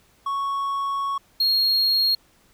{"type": "tone pair in turn", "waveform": "triangle", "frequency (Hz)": [1108.7, 4269], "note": ["C#6", "C8"], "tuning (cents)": [0, 34], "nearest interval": "octave + major seventh", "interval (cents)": 2334, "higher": "second", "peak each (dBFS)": [-21, -16], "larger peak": "second", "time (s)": [[0.26, 1.18], [1.4, 2.15]], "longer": "first", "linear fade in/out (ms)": 5, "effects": ["pink hiss -59 dBFS RMS until 2.53 s"]}